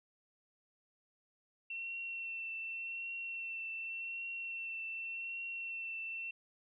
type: tone with vibrato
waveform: sine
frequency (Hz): 2705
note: E7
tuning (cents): +44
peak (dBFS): -39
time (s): 1.7-6.31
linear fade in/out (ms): 5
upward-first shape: triangle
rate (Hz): 0.87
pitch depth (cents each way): 21
effects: none